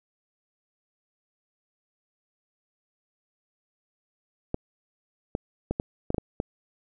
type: clicks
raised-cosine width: 2 ms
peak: -13 dBFS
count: 8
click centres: 4.544 / 5.351 / 5.71 / 5.799 / 6.104 / 6.145 / 6.182 / 6.401 s
effects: none